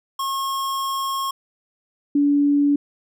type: tone pair in turn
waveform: square / sine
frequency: 1084 / 287.1 Hz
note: C#6 / D4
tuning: -39 / -39 cents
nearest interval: octave + major seventh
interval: 2300 cents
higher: first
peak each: -23 / -14 dBFS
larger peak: second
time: 0.19-1.31 / 2.15-2.76 s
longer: first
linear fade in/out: 5 ms
effects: none